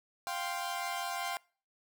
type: chord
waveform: sawtooth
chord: F suspended second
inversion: none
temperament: equal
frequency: 698.5 / 784 / 1046.5 Hz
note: F5 / G5 / C6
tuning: 0 / 0 / 0 cents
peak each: -35 / -35 / -36 dBFS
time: 0.27-1.37 s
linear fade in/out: 0 ms
effects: noise-tail reverb RT60 0.4 s tail -24 dB re dry

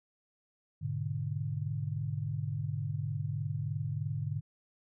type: chord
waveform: sine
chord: G# diminished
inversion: none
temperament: equal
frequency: 103.83 / 123.47 / 146.83 Hz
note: G#2 / B2 / D3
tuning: 0 / 0 / 0 cents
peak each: -36 / -39 / -35 dBFS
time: 0.81-4.41 s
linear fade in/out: 20 ms
effects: none

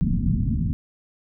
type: low-pass noise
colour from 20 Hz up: white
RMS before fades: -22 dBFS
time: 0.01-0.73 s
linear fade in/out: 0 ms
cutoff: 230 Hz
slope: 48 dB/octave
effects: none

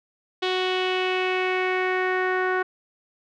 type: tone with low-pass filter sweep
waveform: sawtooth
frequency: 370 Hz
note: F#4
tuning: in tune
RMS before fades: -24 dBFS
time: 0.42-2.63 s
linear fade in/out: 10 ms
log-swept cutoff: 3500 to 1600 Hz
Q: 3.3
effects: none

